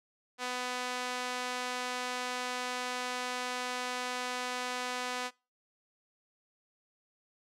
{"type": "tone with high-pass filter", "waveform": "sawtooth", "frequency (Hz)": 249.4, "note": "B3", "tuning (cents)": 17, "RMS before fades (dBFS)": -36, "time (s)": [0.38, 5.31], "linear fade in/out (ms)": 50, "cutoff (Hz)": 720, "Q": 0.63, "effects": ["noise-tail reverb RT60 0.3 s tail -25 dB re dry", "low-pass 8000 Hz 12 dB/octave"]}